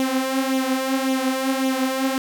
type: tone with flanger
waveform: sawtooth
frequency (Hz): 263.8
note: C4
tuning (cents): +14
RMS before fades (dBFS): -22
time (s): 0-2.18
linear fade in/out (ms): 0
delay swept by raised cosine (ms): 0.3 to 5.6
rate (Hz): 1.8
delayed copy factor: +0.6
effects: none